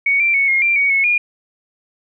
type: tone with pitch steps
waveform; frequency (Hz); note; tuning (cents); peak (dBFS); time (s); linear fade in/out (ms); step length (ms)
sine; 2231 / 2354 / 2215 / 2144 / 2367 / 2243 / 2193 / 2427; C#7 / D7 / C#7 / C7 / D7 / C#7 / C#7 / D#7; +11 / +3 / -2 / +42 / +13 / +20 / -19 / -44; -12; 0.06-1.18; 5; 140
effects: none